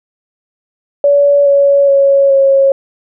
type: tone with pitch steps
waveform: sine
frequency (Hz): 570 / 561.8 / 553.8 / 545.8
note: C#5 / C#5 / C#5 / C#5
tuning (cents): +48 / +23 / -2 / -27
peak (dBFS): -5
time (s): 1.04-2.72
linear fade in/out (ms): 2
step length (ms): 420
effects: none